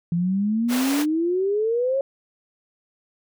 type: exponential sweep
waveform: sine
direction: up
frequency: 167 to 554.4 Hz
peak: -19 dBFS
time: 0.12-2.01 s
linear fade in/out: 2 ms
type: high-pass noise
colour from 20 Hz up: pink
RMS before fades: -29 dBFS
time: 0.68-1.06 s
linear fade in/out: 50 ms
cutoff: 380 Hz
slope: 96 dB/octave
effects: none